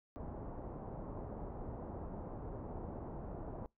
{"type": "low-pass noise", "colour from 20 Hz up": "pink", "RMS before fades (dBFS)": -45, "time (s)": [0.16, 3.66], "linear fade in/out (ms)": 0, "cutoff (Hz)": 910, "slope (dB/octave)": 24, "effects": ["noise-tail reverb RT60 0.2 s tail -25 dB re dry"]}